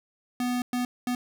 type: tone bursts at uneven times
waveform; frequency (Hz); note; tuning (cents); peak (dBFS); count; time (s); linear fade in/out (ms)
square; 246.9; B3; 0; -26; 3; 0.4-0.62 / 0.73-0.85 / 1.07-1.15; 2
effects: none